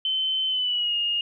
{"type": "tone with pitch glide", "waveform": "sine", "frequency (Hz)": [3068, 2846], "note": ["G7", "F7"], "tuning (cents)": [-38, 32], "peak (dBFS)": -22, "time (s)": [0.05, 1.21], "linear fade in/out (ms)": 2, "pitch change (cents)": -130, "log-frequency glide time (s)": [0.48, 0.96], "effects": []}